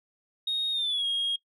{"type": "tone with pitch glide", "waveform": "sine", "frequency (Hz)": [3729, 3265], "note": ["A#7", "G#7"], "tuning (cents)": [0, -30], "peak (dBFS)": -24, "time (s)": [0.47, 1.36], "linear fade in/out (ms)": 5, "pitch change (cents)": -230, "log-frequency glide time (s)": [0.72, 1.06], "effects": ["noise-tail reverb RT60 0.1 s tail -22 dB re dry", "tanh soft clip ceiling -23 dBFS"]}